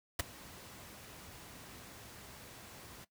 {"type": "noise with ADSR envelope", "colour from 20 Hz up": "pink", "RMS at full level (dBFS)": -29, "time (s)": [0.19, 3.05], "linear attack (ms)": 7, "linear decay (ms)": 14, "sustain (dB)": -23, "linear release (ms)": 14, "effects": ["noise-tail reverb RT60 0.1 s tail -17 dB re dry", "high-pass 60 Hz 12 dB/octave"]}